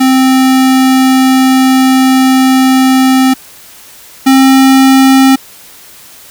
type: tone pair in turn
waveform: square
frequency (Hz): 261.6 / 266.3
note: C4 / C4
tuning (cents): 0 / +31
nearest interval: unison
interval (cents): 31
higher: second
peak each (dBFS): -5 / -3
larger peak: second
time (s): 0-3.34 / 4.26-5.36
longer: first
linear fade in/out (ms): 10
effects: white hiss -35 dBFS RMS until 6.3 s